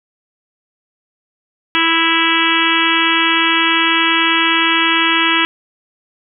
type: harmonic tone with a mistuned harmonic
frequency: 329.6 Hz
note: E4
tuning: in tune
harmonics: 1 / 3 / 4 / 5 / 6 / 7 / 8 / 9 / 10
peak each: -20 / -20 / -20 / -20 / -20 / -20 / -20 / -20 / -20 dBFS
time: 1.75-5.45 s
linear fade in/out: 0 ms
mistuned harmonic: 9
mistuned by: -22 cents
effects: none